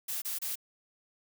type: noise bursts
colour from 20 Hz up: blue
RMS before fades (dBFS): -35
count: 3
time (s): 0.08-0.556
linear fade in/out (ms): 10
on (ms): 140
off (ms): 28
effects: none